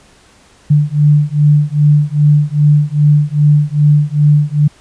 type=beating tone pair; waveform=sine; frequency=146.83 / 149.33 Hz; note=D3 / D3; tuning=0 / +29 cents; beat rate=2.5 Hz; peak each=-10 dBFS; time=0.7-4.68 s; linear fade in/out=10 ms; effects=pink hiss -46 dBFS RMS until 4.8 s + resampled to 22050 Hz